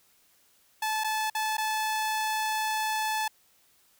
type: tone with dropouts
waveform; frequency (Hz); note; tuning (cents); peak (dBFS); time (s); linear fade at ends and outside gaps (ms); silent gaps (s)
sawtooth; 868; A5; -24; -23; 0.82-3.28; 5; 1.038-1.043 / 1.3-1.349 / 1.57-1.58
effects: white hiss -64 dBFS RMS until 3.99 s